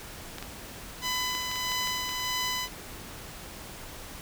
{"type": "clicks", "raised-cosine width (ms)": 0.2, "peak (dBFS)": -20, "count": 8, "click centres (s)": [0.384, 0.426, 1.351, 1.515, 1.558, 1.719, 1.873, 2.092]}
{"type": "tone with tremolo", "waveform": "10% pulse", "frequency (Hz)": 1003, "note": "B5", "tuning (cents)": 26, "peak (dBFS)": -19, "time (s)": [1.01, 2.69], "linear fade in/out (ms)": 50, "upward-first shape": "sine", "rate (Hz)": 1.6, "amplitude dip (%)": 35}
{"effects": ["pink hiss -43 dBFS RMS until 4.21 s"]}